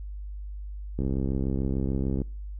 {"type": "click train", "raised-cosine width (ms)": 3, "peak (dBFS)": -16, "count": 83, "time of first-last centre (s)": [0.99, 2.218], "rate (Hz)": 66.8, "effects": ["noise-tail reverb RT60 0.4 s tail -26 dB re dry", "added 50 Hz sine -34 dBFS peak until 2.59 s"]}